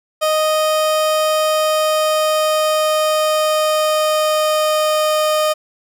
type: tone with pitch glide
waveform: 30% pulse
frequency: 621 to 615.3 Hz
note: D#5 to D#5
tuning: -3 to -19 cents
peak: -11 dBFS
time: 0.21-5.54 s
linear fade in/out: 20 ms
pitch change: -16 cents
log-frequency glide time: 1.42-5.23 s
effects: none